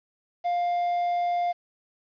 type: tone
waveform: triangle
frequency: 702 Hz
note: F5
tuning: 9 cents sharp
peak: -21 dBFS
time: 0.44-1.53 s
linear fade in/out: 20 ms
effects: resampled to 11025 Hz + 9-bit